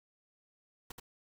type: noise with echo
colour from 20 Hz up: pink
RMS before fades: -45 dBFS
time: 0.9-0.92 s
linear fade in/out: 5 ms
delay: 79 ms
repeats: 1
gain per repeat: -3 dB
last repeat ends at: 0.999 s
effects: none